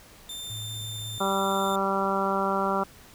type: tone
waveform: sawtooth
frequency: 3584 Hz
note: A7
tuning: 31 cents sharp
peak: -32 dBFS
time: 0.29-1.76 s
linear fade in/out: 5 ms
type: tone with vibrato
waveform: sine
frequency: 110 Hz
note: A2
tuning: in tune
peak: -36 dBFS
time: 0.5-1.18 s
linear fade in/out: 0 ms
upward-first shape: sine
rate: 5.6 Hz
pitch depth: 17 cents each way
type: harmonic tone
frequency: 195 Hz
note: G3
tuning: 9 cents flat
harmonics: 1 / 2 / 3 / 4 / 5 / 6 / 7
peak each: -31 / -31 / -31 / -31 / -31 / -31 / -31 dBFS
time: 1.2-2.84 s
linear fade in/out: 10 ms
effects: pink hiss -51 dBFS RMS until 3.14 s